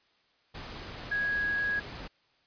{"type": "tone in noise", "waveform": "sine", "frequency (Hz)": 1658, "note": "G#6", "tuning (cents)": -3, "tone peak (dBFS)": -27, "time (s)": [1.11, 1.8], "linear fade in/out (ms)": 10, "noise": "pink", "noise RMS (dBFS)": -42, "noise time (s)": [0.54, 2.08], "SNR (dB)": 12, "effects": ["white hiss -68 dBFS RMS until 2.46 s", "resampled to 11025 Hz"]}